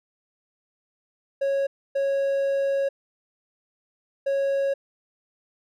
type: tone bursts at uneven times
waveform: triangle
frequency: 551 Hz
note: C#5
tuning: 11 cents flat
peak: -19 dBFS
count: 3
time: 1.41-1.67 / 1.95-2.89 / 4.26-4.74 s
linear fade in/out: 10 ms
effects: none